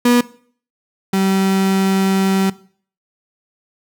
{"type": "tone pair in turn", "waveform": "35% pulse", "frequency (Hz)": [242.5, 192.47], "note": ["B3", "G3"], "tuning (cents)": [-31, -31], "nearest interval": "major third", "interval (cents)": 400, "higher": "first", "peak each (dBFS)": [-8, -12], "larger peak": "first", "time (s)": [[0.05, 0.21], [1.13, 2.5]], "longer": "second", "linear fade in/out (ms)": 5, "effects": ["noise-tail reverb RT60 0.5 s tail -19 dB re dry"]}